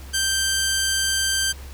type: tone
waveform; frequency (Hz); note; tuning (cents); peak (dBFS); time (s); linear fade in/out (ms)
10% pulse; 1568; G6; 0; -11; 0.13-1.53; 20
effects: added 68 Hz sine -36 dBFS peak until 1.73 s + pink hiss -45 dBFS RMS until 1.73 s